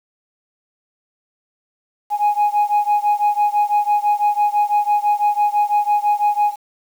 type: beating tone pair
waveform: sine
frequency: 828 / 834 Hz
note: G#5 / G#5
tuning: -5 / +7 cents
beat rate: 6 Hz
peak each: -15 / -16 dBFS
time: 2.1-6.56 s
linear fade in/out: 50 ms
effects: tanh soft clip ceiling -10 dBFS + 7-bit